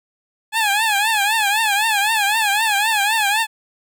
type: tone with vibrato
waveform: 15% pulse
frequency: 848 Hz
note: G#5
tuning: 36 cents sharp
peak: -9 dBFS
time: 0.52-3.47 s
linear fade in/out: 50 ms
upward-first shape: triangle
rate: 3.9 Hz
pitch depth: 140 cents each way
effects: none